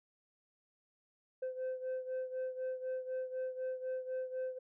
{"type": "beating tone pair", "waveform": "sine", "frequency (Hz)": [514, 518], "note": ["C5", "C5"], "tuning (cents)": [-31, -17], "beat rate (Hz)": 4, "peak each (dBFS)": [-36, -40], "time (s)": [1.42, 4.59], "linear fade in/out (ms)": 10, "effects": ["tanh soft clip ceiling -34 dBFS"]}